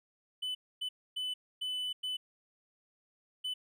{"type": "tone bursts at uneven times", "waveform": "triangle", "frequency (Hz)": 3001, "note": "F#7", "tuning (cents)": 24, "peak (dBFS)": -32, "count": 6, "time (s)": [[0.42, 0.55], [0.81, 0.89], [1.16, 1.34], [1.61, 1.93], [2.03, 2.17], [3.44, 3.54]], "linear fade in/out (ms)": 10, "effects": []}